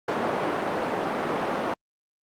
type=band-pass noise; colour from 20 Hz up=white; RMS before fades=-27 dBFS; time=0.08-1.74 s; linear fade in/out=5 ms; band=220 to 880 Hz; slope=12 dB/octave; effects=Opus 48 kbps